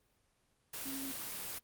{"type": "tone in noise", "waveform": "sine", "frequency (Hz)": 271.4, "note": "C#4", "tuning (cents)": -36, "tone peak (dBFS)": -42, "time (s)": [0.85, 1.12], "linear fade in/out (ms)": 10, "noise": "white", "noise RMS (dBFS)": -42, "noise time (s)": [0.73, 1.59], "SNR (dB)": -3, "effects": ["pink hiss -75 dBFS RMS until 1.63 s", "Opus 24 kbps"]}